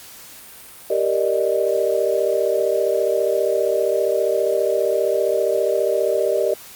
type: chord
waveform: sine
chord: Eb major seventh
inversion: first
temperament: equal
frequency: 392 / 466.2 / 587.3 / 622.3 Hz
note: G4 / Bb4 / D5 / Eb5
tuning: 0 / 0 / 0 / 0 cents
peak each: -22 dBFS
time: 0.9-6.54 s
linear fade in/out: 5 ms
effects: white hiss -41 dBFS RMS until 6.75 s + Opus 48 kbps